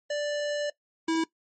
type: tone pair in turn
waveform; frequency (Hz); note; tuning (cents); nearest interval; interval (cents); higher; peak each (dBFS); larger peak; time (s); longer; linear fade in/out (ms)
square; 587.3 / 325.4; D5 / E4; 0 / -22; minor seventh; 1022; first; -28 / -24; second; 0.1-0.7 / 1.08-1.24; first; 5
effects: noise-tail reverb RT60 0.1 s tail -19 dB re dry + MP3 32 kbps